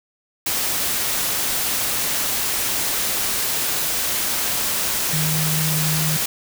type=tone in noise; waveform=sine; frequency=155.56 Hz; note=D#3; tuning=in tune; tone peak=-21 dBFS; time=5.13-6.17 s; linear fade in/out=5 ms; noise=white; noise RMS=-22 dBFS; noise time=0.46-6.26 s; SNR=-2 dB; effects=none